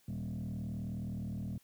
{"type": "tone with frequency modulation", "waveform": "sine", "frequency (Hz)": 155.56, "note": "D#3", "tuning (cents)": 0, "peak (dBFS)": -34, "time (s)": [0.08, 1.58], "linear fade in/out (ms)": 5, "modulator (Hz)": 39.3, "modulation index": 1.9, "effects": ["tanh soft clip ceiling -35 dBFS", "white hiss -68 dBFS RMS until 1.63 s"]}